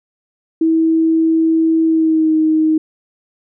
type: tone with pitch glide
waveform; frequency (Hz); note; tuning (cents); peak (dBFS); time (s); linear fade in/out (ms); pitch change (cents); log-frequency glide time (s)
sine; 323.8 to 314; E4 to D#4; -31 to +16; -10; 0.61-2.78; 5; -53; 1.85-2.35
effects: none